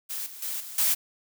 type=noise with level steps; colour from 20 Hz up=blue; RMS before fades=-33 / -43 / -32 / -40 / -23 dBFS; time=0.09-0.95 s; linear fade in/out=20 ms; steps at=0.26 / 0.42 / 0.6 / 0.78 s; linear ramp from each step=5 ms; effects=none